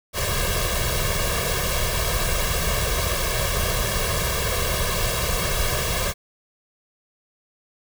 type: noise with comb filter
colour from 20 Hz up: pink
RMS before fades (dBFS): -23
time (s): 0.13-6.14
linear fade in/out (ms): 50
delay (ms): 1.8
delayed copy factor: +0.95
effects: none